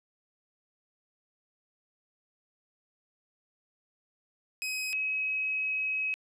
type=tone pair in turn; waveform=sawtooth / sine; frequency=2533 / 2551 Hz; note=D#7 / D#7; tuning=+30 / +43 cents; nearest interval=unison; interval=13 cents; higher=second; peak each=-28 dBFS; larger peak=neither; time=4.62-4.93 / 4.93-6.14 s; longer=second; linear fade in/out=0 ms; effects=low-pass 12000 Hz 12 dB/octave